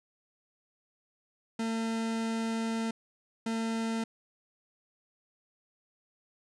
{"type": "tone bursts at uneven times", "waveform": "40% pulse", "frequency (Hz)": 225.9, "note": "A3", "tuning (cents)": 46, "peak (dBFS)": -29, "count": 2, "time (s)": [[1.59, 2.91], [3.46, 4.04]], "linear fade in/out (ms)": 5, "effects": ["resampled to 22050 Hz"]}